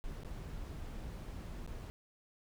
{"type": "noise with dropouts", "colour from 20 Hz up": "brown", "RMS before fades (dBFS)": -44, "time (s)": [0.04, 1.9], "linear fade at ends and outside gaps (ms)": 0, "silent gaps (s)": [[0.234, 0.248], [1.663, 1.676]], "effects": []}